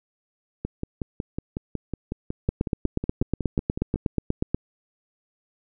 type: two click trains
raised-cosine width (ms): 3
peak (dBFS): -15 / -9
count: 19 / 18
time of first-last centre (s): 0.65-3.959 / 2.49-4.546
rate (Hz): 5.44 / 8.27
effects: none